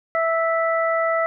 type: harmonic tone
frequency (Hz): 658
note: E5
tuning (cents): -3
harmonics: 1 / 2 / 3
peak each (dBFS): -20 / -23 / -26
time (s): 0.15-1.26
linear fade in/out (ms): 0
effects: none